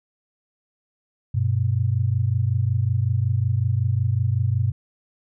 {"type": "tone pair together", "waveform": "sine", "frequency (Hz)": [97.3, 122.7], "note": ["G2", "B2"], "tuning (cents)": [-12, -11], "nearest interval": "major third", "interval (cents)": 401, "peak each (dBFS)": [-21, -21], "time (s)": [1.34, 4.72], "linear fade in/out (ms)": 10, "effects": []}